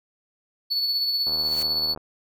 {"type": "tone with tremolo", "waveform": "triangle", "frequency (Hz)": 4435, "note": "C#8", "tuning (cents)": 0, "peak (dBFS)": -19, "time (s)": [0.7, 1.95], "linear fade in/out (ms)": 20, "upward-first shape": "sine", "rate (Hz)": 16, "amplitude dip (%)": 35}
{"type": "noise with exponential growth", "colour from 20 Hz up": "white", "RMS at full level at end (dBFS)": -34, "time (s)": [1.21, 1.63], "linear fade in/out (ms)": 5, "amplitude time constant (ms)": 91}
{"type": "click train", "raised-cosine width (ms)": 1, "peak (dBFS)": -24, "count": 56, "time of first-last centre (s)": [1.27, 1.975], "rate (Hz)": 78}
{"effects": []}